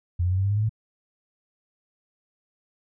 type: tone with pitch steps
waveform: sine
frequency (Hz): 87.31 / 90.23 / 93.25 / 96.37 / 99.6 / 102.93 / 106.38 / 109.94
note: F2 / F#2 / F#2 / G2 / G2 / G#2 / G#2 / A2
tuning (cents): 0 / -43 / +14 / -29 / +28 / -15 / +42 / -1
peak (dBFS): -20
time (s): 0.19-0.694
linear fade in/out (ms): 10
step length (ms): 63
effects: none